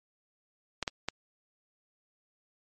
clicks, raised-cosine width 0.2 ms, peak -13 dBFS, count 3, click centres 0.827 / 0.878 / 1.086 s, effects MP3 32 kbps

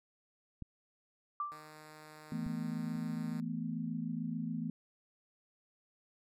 clicks, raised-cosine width 5 ms, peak -30 dBFS, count 2, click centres 0.623 / 2.465 s
sine tone with exponential decay, 1174.7 Hz, D6, in tune, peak -31 dBFS, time 1.4-1.76 s, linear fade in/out 2 ms, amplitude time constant 77 ms
5% pulse tone with pitch glide, 153.9 to 152.84 Hz, D#3 to D#3, -19 to -31 cents, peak -40 dBFS, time 1.52-3.4 s, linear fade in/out 0 ms, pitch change -12 cents, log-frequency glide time 1.97-2.9 s
sine chord, E suspended fourth, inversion none, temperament equal, 164.81 / 220 / 246.9 Hz, E3 / A3 / B3, 0 / 0 / 0 cents, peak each -39 dBFS, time 2.32-4.7 s, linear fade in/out 2 ms
effects MP3 96 kbps

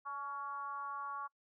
sine tone with frequency modulation, 1124 Hz, C#6, 24 cents sharp, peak -39 dBFS, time 0.05-1.28 s, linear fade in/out 20 ms, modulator 273 Hz, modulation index 0.71, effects noise-tail reverb RT60 0.1 s tail -24 dB re dry

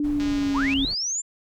sine tone with pitch glide, 293.7 to 272.5 Hz, D4 to C#4, 0 to -29 cents, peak -21 dBFS, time 0-0.85 s, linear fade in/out 2 ms, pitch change -129 cents, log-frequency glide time 0.1-0.68 s
brown noise, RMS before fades -35 dBFS, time 0.03-0.95 s, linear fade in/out 20 ms
click train, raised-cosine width 0.2 ms, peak -20 dBFS, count 111, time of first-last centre 0.2-0.737 s, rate 205 Hz
sine linear sweep, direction up, 789 to 7360 Hz, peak -24 dBFS, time 0.54-1.22 s, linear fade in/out 20 ms
effects none

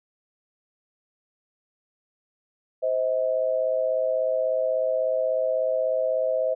sine tone pair together, 520 / 636.4 Hz, C5 / D#5, -11 / +39 cents, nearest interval minor third, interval 350 cents, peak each -24 dBFS, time 2.82-6.55 s, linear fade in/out 20 ms, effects none

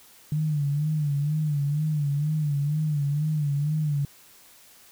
sine tone with vibrato, 148.4 Hz, D3, 18 cents sharp, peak -22 dBFS, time 0.32-4.05 s, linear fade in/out 2 ms, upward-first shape sine, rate 2.1 Hz, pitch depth 82 cents each way, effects white hiss -53 dBFS RMS until 4.91 s

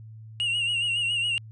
triangle tone with vibrato, 2818 Hz, F7, 15 cents sharp, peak -22 dBFS, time 0.4-1.38 s, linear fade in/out 0 ms, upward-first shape sine, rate 7.2 Hz, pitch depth 59 cents each way, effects added 110 Hz sine -41 dBFS peak until 1.51 s + resampled to 24000 Hz

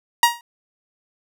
sawtooth tone with exponential decay, 946 Hz, A#5, 25 cents sharp, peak -4 dBFS, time 0.23-0.41 s, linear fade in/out 2 ms, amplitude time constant 39 ms, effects none

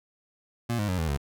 25% pulse tone with pitch steps, 118.1 / 104.01 / 91.6 / 80.66 / 71.04 Hz, A#2 / G#2 / F#2 / E2 / C#2, +23 / +3 / -17 / -37 / +43 cents, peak -22 dBFS, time 0.69-1.175 s, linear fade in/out 10 ms, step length 97 ms, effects none

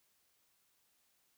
silence, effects white hiss -75 dBFS RMS until 1.37 s

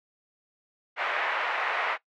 white band-pass noise, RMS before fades -29 dBFS, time 0.96-1.98 s, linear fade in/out 50 ms, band 560 to 2200 Hz, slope 24 dB/octave, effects noise-tail reverb RT60 0.1 s tail -18 dB re dry

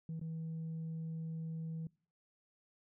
sine tone with dropouts, 161.8 Hz, E3, 32 cents flat, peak -37 dBFS, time 0.09-1.87 s, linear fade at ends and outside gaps 2 ms, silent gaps 0.195-0.213 s, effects noise-tail reverb RT60 0.5 s tail -26 dB re dry + tanh soft clip ceiling -37 dBFS

